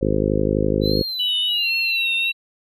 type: harmonic tone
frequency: 51.91 Hz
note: G#1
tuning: in tune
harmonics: 1 / 2 / 3 / 4 / 5 / 6 / 7 / 8 / 9 / 10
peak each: -26 / -26 / -26 / -26 / -26 / -26 / -26 / -26 / -26 / -26 dBFS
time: 0.01-1.03 s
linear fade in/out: 10 ms
type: tone with vibrato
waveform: triangle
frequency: 3956 Hz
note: B7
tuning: 2 cents sharp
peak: -23 dBFS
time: 0.81-2.33 s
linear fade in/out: 50 ms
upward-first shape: triangle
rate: 1.3 Hz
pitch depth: 150 cents each way
type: tone with pitch glide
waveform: sine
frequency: 2971 to 2709 Hz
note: F#7 to E7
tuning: +6 to +47 cents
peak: -19 dBFS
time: 1.19-2.32 s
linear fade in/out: 10 ms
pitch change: -159 cents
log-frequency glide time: 1.47-1.7 s
effects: none